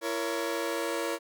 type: chord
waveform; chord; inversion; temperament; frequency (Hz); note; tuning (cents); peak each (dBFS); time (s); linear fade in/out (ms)
sawtooth; A# diminished; second; just; 335.6 / 466.2 / 559.4; E4 / A#4 / C#5; +31 / 0 / +16; -30; 0.01-1.19; 50
effects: none